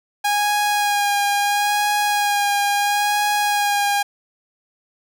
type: tone with vibrato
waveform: sawtooth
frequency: 820 Hz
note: G#5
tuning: 22 cents flat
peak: -13 dBFS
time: 0.24-4.03 s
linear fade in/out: 10 ms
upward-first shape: sine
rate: 0.74 Hz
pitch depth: 19 cents each way
effects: none